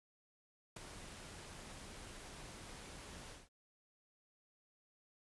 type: noise with ADSR envelope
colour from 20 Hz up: pink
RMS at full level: -45 dBFS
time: 0.76-3.49 s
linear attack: 8 ms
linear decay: 7 ms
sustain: -7 dB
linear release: 190 ms
effects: resampled to 24000 Hz

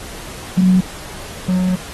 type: tone pair in turn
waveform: sine / triangle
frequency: 185 / 183.62 Hz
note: F#3 / F#3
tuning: 0 / -13 cents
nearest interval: unison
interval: 13 cents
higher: first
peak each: -8 / -11 dBFS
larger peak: first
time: 0.57-0.81 / 1.48-1.76 s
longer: second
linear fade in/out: 10 ms
effects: pink hiss -33 dBFS RMS until 1.93 s + AAC 32 kbps

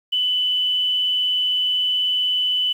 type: tone with amplitude modulation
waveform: sine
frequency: 2993 Hz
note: F#7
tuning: 19 cents sharp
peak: -16 dBFS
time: 0.12-2.73 s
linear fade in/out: 10 ms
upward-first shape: sine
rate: 176 Hz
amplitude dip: 30%
effects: 8-bit

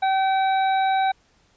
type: harmonic tone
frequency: 768 Hz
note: G5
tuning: 36 cents flat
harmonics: 1 / 2 / 3 / 5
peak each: -18 / -30 / -33 / -34 dBFS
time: 0.02-1.12 s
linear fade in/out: 10 ms
effects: pink hiss -61 dBFS RMS until 1.56 s + resampled to 16000 Hz

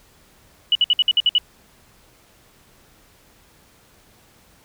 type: tone bursts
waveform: sine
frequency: 2945 Hz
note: F#7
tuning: 9 cents flat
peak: -12 dBFS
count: 8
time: 0.72-1.382 s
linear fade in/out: 2 ms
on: 32 ms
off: 58 ms
effects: pink hiss -54 dBFS RMS until 4.64 s

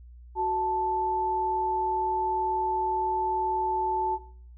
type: tone pair together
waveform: sine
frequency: 371.6 / 879 Hz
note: F#4 / A5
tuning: +7 / -2 cents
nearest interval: octave + minor third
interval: 1491 cents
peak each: -30 / -25 dBFS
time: 0.35-4.19 s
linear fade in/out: 50 ms
effects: noise-tail reverb RT60 0.5 s tail -17 dB re dry + added 60 Hz sine -45 dBFS peak until 4.57 s

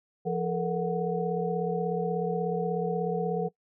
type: tone cluster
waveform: sine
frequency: 172.6 / 434.4 / 470.9 / 737 Hz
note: F3 / A4 / A#4 / F#5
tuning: -20 / -22 / +18 / -7 cents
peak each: -31 / -31 / -31 / -34 dBFS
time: 0.25-3.49 s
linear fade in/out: 20 ms
effects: noise-tail reverb RT60 0.1 s tail -21 dB re dry

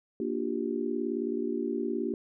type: chord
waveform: sine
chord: G minor seventh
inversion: first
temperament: just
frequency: 235.2 / 294 / 352.8 / 392 Hz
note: Bb3 / D4 / F4 / G4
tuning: +16 / +2 / +18 / 0 cents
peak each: -34 dBFS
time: 0.2-2.14 s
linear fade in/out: 2 ms
effects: none

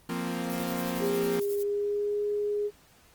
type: chord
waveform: sawtooth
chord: F suspended fourth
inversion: none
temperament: equal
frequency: 174.61 / 233.1 / 261.6 Hz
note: F3 / Bb3 / C4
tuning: 0 / 0 / 0 cents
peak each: -30 / -30 / -31 dBFS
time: 0.09-1.4 s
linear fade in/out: 5 ms
type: noise with tremolo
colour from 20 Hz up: violet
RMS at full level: -40 dBFS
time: 0.5-1.63 s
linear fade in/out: 2 ms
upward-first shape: sine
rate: 11 Hz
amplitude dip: 65%
type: tone with pitch glide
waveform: sine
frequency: 402.9 to 414 Hz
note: G4 to G#4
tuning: +48 to -5 cents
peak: -26 dBFS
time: 0.99-2.71 s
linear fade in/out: 50 ms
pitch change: +47 cents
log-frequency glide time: 1.22-2.21 s
effects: pink hiss -59 dBFS RMS until 3.14 s + Opus 24 kbps

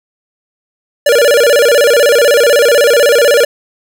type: tone with vibrato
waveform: square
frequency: 523.3 Hz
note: C5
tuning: in tune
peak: -6 dBFS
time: 1.06-3.45 s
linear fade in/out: 5 ms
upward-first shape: square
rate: 16 Hz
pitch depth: 180 cents each way
effects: none

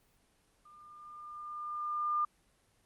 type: tone with level ramp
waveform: sine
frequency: 1203 Hz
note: D6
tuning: 41 cents sharp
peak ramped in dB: -55 to -27 dBFS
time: 0.65-2.25 s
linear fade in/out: 5 ms
effects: pink hiss -70 dBFS RMS until 2.85 s + Opus 24 kbps

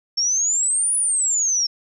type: exponential two-way sweep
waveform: sine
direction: up then down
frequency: 5400 to 9956 to 5400 Hz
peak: -17 dBFS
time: 0.17-1.67 s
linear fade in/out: 10 ms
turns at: 0.96 s
effects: none

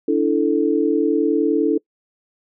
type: chord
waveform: sine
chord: D suspended second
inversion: none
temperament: equal with one note detuned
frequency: 289.8 / 329.6 / 440 Hz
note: D4 / E4 / A4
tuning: -23 / 0 / 0 cents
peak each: -19 dBFS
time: 0.08-1.78 s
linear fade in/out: 5 ms
effects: noise-tail reverb RT60 0.1 s tail -25 dB re dry

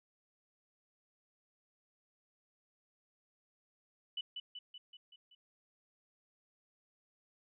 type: tone with echo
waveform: sine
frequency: 2976 Hz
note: F#7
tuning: 9 cents sharp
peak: -36 dBFS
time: 4.17-4.21 s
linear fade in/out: 5 ms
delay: 190 ms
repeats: 6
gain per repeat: -4 dB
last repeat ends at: 5.35 s
effects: none

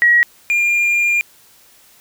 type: tone pair in turn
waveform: sine / triangle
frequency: 1908 / 2404 Hz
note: A#6 / D7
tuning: +40 / +40 cents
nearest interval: major third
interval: 400 cents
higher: second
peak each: -8 / -11 dBFS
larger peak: first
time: 0.02-0.23 / 0.5-1.21 s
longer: second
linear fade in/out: 0 ms
effects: white hiss -49 dBFS RMS until 2 s

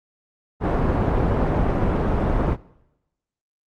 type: low-pass noise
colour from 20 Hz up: pink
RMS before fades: -20 dBFS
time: 0.6-2.57 s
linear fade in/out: 50 ms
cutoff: 900 Hz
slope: 12 dB/octave
effects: noise-tail reverb RT60 0.9 s tail -21 dB re dry + Opus 32 kbps

